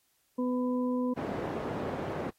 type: harmonic tone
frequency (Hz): 250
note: B3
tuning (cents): +21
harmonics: 1 / 2 / 4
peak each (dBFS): -28 / -34 / -40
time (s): 0.38-1.14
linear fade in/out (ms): 10
type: band-pass noise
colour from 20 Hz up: white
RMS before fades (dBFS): -35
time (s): 1.16-2.31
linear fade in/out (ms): 20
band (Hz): 110 to 580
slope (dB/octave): 12
effects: white hiss -72 dBFS RMS until 2.38 s + AAC 48 kbps